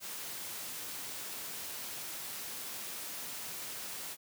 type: noise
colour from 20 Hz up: white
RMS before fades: -42 dBFS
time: 0-4.17 s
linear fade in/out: 50 ms
effects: high-pass 100 Hz 12 dB/octave